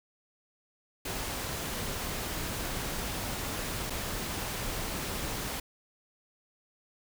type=noise with dropouts; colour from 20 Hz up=pink; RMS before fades=-35 dBFS; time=1.05-5.6 s; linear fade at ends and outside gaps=5 ms; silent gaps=3.899-3.903 s; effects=none